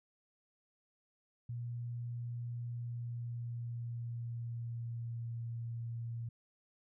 sine tone with pitch glide, 119.5 to 116.57 Hz, A#2 to A#2, +43 to 0 cents, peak -38 dBFS, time 1.49-6.29 s, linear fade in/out 5 ms, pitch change -43 cents, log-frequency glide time 2.66-5.39 s, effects none

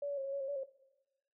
sine tone with pitch steps, 572 / 568 / 541 / 548 / 559 / 539 / 570 / 538 Hz, D5 / C#5 / C#5 / C#5 / C#5 / C#5 / C#5 / C5, -46 / +42 / -42 / -20 / +14 / -49 / +48 / +48 cents, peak -35 dBFS, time 0.02-0.636 s, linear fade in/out 5 ms, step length 77 ms, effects noise-tail reverb RT60 0.9 s tail -17 dB re dry

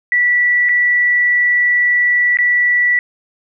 sine tone with dropouts, 1956 Hz, B6, 17 cents flat, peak -10 dBFS, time 0.12-2.99 s, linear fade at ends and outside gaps 1 ms, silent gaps 0.688-0.692 / 2.371-2.387 s, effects none

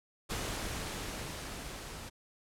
pink noise with level ramp, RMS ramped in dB -36 to -45 dBFS, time 0.29-2.1 s, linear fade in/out 20 ms, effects low-pass 11000 Hz 12 dB/octave

